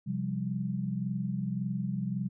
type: chord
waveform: sine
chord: C suspended fourth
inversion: none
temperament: just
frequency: 130.81 / 174.42 / 196.22 Hz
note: C3 / F3 / G3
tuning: 0 / -2 / +2 cents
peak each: -35 / -35 / -33 dBFS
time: 0.06-2.29 s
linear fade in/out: 20 ms
effects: none